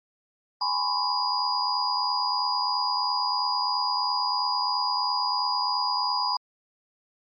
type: tone cluster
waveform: sine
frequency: 827 / 941 / 1010 / 1093 / 4887 Hz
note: G#5 / A#5 / B5 / C#6 / D#8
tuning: -8 / +16 / +39 / -25 / -32 cents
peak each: -31 / -35 / -27 / -34 / -27 dBFS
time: 0.61-6.37 s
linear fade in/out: 5 ms
effects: MP3 32 kbps